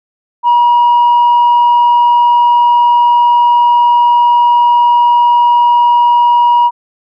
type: tone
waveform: sine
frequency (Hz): 959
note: A#5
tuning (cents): +49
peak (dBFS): -3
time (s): 0.43-6.71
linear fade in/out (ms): 50
effects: tanh soft clip ceiling -3 dBFS